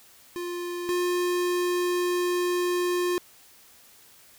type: tone pair in turn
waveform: square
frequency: 351.1 / 355.4 Hz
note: F4 / F4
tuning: +9 / +30 cents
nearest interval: unison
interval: 21 cents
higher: second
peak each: -31 / -24 dBFS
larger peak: second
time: 0.36-0.89 / 0.89-3.18 s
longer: second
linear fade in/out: 0 ms
effects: white hiss -54 dBFS RMS until 4.38 s